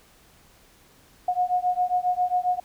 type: beating tone pair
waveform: sine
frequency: 720 / 727.4 Hz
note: F#5 / F#5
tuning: -47 / -30 cents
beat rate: 7.4 Hz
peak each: -24 dBFS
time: 1.28-2.6 s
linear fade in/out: 5 ms
effects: pink hiss -56 dBFS RMS until 2.64 s